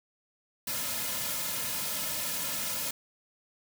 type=noise with comb filter; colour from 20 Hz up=white; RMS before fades=-33 dBFS; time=0.67-2.91 s; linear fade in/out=5 ms; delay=2.6 ms; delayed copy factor=-0.85; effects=none